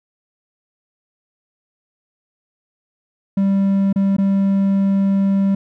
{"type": "tone with dropouts", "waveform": "triangle", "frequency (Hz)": 196, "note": "G3", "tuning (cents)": 0, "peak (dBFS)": -11, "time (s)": [3.37, 5.55], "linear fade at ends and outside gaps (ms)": 5, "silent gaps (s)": [[3.928, 3.959], [4.167, 4.183]], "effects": []}